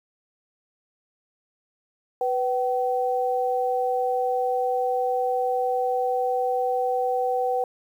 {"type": "tone pair together", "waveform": "sine", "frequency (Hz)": [495.9, 765.1], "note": ["B4", "G5"], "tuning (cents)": [7, -42], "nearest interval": "minor sixth", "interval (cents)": 751, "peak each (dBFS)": -24, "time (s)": [2.21, 7.64], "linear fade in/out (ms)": 2, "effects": ["9-bit"]}